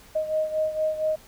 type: beating tone pair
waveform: sine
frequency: 622.3 / 626.6 Hz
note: D#5 / D#5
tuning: 0 / +12 cents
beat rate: 4.3 Hz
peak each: -24 / -29 dBFS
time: 0.15-1.16 s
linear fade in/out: 10 ms
effects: pink hiss -51 dBFS RMS until 1.27 s